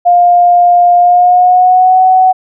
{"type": "tone with pitch glide", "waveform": "sine", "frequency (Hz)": [705, 746.9], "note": ["F5", "F#5"], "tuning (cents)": [16, 16], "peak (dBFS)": -3, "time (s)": [0.05, 2.33], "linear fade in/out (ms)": 20, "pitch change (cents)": 100, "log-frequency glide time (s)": [0.97, 2.01], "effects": []}